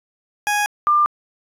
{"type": "tone pair in turn", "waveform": ["20% pulse", "sine"], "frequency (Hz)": [829, 1194.7], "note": ["G#5", "D6"], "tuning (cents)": [-3, 29], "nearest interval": "tritone", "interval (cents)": 632, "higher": "second", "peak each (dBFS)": -12, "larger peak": "neither", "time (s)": [[0.47, 0.66], [0.87, 1.06]], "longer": "neither", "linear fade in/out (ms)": 0, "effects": ["resampled to 32000 Hz", "9-bit"]}